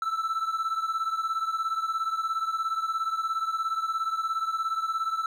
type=beating tone pair; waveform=triangle; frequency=1318.5 / 1335.5 Hz; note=E6 / E6; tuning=0 / +22 cents; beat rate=17 Hz; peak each=-26 / -30 dBFS; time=0.02-5.26 s; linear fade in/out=2 ms; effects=none